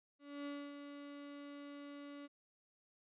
35% pulse tone with ADSR envelope, 286.1 Hz, D4, 45 cents flat, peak -40 dBFS, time 0.19-2.28 s, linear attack 270 ms, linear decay 260 ms, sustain -7 dB, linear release 28 ms, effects resampled to 8000 Hz

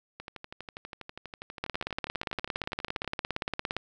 two click trains, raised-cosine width 0.3 ms, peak -14 / -24 dBFS, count 38 / 36, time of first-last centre 1.64-3.766 / 0.2-3.046 s, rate 17.4 / 12.3 Hz, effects none

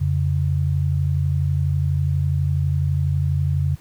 sine tone pair together, 87.7 / 139.82 Hz, F2 / C#3, +8 / +15 cents, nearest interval minor sixth, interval 807 cents, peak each -20 dBFS, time 0-3.76 s, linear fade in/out 20 ms, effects pink hiss -52 dBFS RMS until 3.8 s

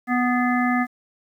harmonic tone with a mistuned harmonic, 246.9 Hz, B3, in tune, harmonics 1 / 3 / 5 / 7 / 8, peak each -20 / -25 / -27 / -28 / -29 dBFS, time 0.07-0.87 s, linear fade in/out 50 ms, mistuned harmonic 8, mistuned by +68 cents, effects 9-bit

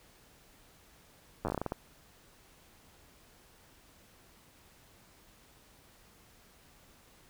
slowing click train, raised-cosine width 1 ms, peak -19 dBFS, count 11, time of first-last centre 1.45-1.721 s, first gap 9 ms, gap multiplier 1.23, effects pink hiss -61 dBFS RMS until 7.29 s

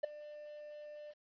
triangle tone with ADSR envelope, 596 Hz, D5, 25 cents sharp, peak -26 dBFS, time 0.03-1.14 s, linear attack 12 ms, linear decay 8 ms, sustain -19 dB, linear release 40 ms, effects resampled to 11025 Hz + 11-bit

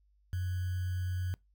sine tone with sample-and-hold, 90.9 Hz, F#2, 30 cents flat, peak -31 dBFS, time 0.33-1.34 s, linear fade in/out 0 ms, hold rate 1575 Hz, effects noise-tail reverb RT60 0.2 s tail -24 dB re dry + added 50 Hz sine -65 dBFS peak until 1.54 s

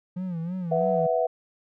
triangle tone with vibrato, 174.61 Hz, F3, in tune, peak -26 dBFS, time 0.16-1.07 s, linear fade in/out 10 ms, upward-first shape sine, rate 3.1 Hz, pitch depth 120 cents each way
sine chord, B suspended fourth, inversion none, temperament equal, 493.9 / 659.3 / 740 Hz, B4 / E5 / F#5, 0 / 0 / 0 cents, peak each -25 / -24 / -28 dBFS, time 0.71-1.27 s, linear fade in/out 10 ms
effects none

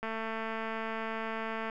click train, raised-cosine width 0.5 ms, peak -22 dBFS, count 373, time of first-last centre 0.03-1.698 s, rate 223 Hz, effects none

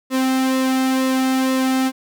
sawtooth tone with flanger, 261.6 Hz, C4, in tune, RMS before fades -18 dBFS, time 0.1-1.92 s, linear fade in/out 50 ms, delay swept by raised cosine 1.3 to 2.09 ms, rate 2.1 Hz, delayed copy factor -0.6, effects none

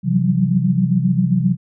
sine tone cluster, 131.6 / 168.6 / 183.3 / 190.9 Hz, C3 / E3 / F#3 / G3, +10 / +39 / -16 / -46 cents, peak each -19 dBFS, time 0.03-1.57 s, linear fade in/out 50 ms, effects none

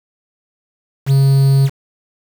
triangle tone with quantisation, 136.7 Hz, C#3, 24 cents flat, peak -6 dBFS, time 1.06-1.7 s, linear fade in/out 50 ms, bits 5, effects none

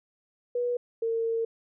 sine tone pair in turn, 486.4 / 455.8 Hz, B4 / A#4, -26 / -39 cents, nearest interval minor second, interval 113 cents, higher first, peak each -25 dBFS, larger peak neither, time 0.55-0.77 / 1.02-1.45 s, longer second, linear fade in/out 5 ms, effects none

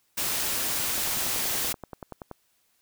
white noise, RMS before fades -28 dBFS, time 0.17-1.73 s, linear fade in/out 10 ms
click train, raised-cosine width 1 ms, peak -23 dBFS, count 15, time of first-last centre 0.98-2.313 s, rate 10.5 Hz
effects white hiss -69 dBFS RMS until 2.81 s

